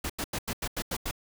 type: noise bursts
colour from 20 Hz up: pink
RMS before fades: -32 dBFS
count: 8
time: 0.04-1.112 s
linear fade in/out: 5 ms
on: 57 ms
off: 88 ms
effects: none